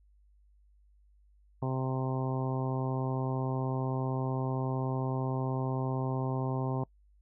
harmonic tone, 130.81 Hz, C3, in tune, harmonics 1 / 2 / 3 / 4 / 5 / 6 / 7 / 8, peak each -31 / -37 / -39 / -43 / -42 / -43 / -42 / -45 dBFS, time 1.62-6.84 s, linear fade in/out 5 ms, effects noise-tail reverb RT60 0.1 s tail -25 dB re dry + added 50 Hz sine -60 dBFS peak until 7.21 s

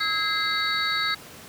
sine tone cluster, 1286 / 1635 / 2076 / 3837 / 4472 Hz, E6 / G#6 / C7 / A#7 / C#8, -43 / -28 / -14 / +49 / +14 cents, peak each -29 dBFS, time 0-1.15 s, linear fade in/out 10 ms, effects pink hiss -44 dBFS RMS until 1.48 s + high-pass 100 Hz 12 dB/octave

